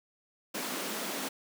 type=high-pass noise; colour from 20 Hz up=pink; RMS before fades=-36 dBFS; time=0.54-1.29 s; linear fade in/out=10 ms; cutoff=190 Hz; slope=48 dB/octave; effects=none